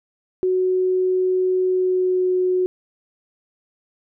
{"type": "tone with pitch glide", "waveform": "sine", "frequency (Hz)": [370, 366.8], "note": ["F#4", "F#4"], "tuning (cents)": [0, -15], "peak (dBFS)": -16, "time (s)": [0.43, 2.66], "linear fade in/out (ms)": 0, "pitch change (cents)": -15, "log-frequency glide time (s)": [1.65, 2.34], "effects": []}